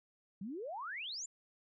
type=exponential sweep; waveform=sine; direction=up; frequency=178.4 to 7500 Hz; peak=-40 dBFS; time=0.41-1.26 s; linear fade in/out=5 ms; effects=none